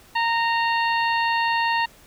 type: harmonic tone with a mistuned harmonic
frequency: 925 Hz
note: A#5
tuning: 14 cents flat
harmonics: 1 / 2 / 3 / 4 / 5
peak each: -21 / -25 / -28 / -36 / -34 dBFS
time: 0.15-1.86 s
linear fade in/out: 10 ms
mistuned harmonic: 5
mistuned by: -98 cents
effects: pink hiss -51 dBFS RMS until 2.06 s